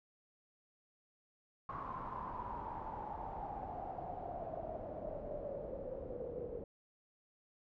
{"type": "noise with low-pass filter sweep", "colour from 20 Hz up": "pink", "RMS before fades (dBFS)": -44, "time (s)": [1.69, 6.64], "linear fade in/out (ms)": 2, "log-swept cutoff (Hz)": [1100, 470], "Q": 9.4, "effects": []}